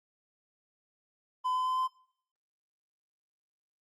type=tone with pitch steps; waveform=triangle; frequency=1013 / 1018.9 / 1024.8 / 1030.7 Hz; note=B5 / C6 / C6 / C6; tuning=+44 / -46 / -36 / -26 cents; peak=-26 dBFS; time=1.44-1.88 s; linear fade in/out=20 ms; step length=110 ms; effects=noise-tail reverb RT60 0.6 s tail -20 dB re dry + Opus 24 kbps